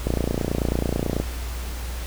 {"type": "click train", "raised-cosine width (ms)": 2, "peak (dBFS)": -9, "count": 34, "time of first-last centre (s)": [0.07, 1.2], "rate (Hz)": 29.2, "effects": ["added 60 Hz sine -28 dBFS peak until 2.06 s", "pink hiss -37 dBFS RMS until 2.06 s"]}